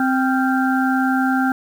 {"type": "harmonic tone with a mistuned harmonic", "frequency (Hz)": 261.6, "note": "C4", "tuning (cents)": 0, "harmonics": [1, 3, 5, 6], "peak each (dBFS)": [-17, -22, -24, -25], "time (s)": [0, 1.52], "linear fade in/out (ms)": 2, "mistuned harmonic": 5, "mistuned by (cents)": 100, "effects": ["7-bit"]}